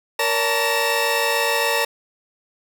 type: tone cluster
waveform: 30% pulse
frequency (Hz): 465.9 / 570 / 885 / 1879 / 2663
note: A#4 / C#5 / A5 / A#6 / E7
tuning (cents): -1 / +48 / +10 / +13 / +17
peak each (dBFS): -22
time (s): 0.19-1.85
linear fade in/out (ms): 5
effects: none